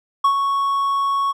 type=tone with ADSR envelope; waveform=triangle; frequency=1108.7 Hz; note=C#6; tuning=in tune; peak=-9 dBFS; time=0.24-1.33 s; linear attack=7 ms; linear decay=84 ms; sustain=-6 dB; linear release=25 ms; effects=none